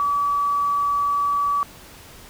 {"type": "tone", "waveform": "sine", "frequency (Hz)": 1146, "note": "D6", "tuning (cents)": -43, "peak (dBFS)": -18, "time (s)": [0, 1.63], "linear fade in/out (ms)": 0, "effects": ["pink hiss -44 dBFS RMS until 2.29 s"]}